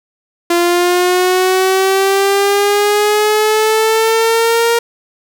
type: linear sweep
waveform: sawtooth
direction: up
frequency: 343.6 to 468.4 Hz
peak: -6 dBFS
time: 0.5-4.79 s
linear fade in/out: 5 ms
effects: none